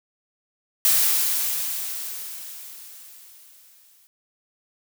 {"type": "noise with exponential decay", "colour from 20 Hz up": "blue", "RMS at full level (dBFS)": -17, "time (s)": [0.85, 4.07], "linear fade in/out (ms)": 0, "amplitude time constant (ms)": 700, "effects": []}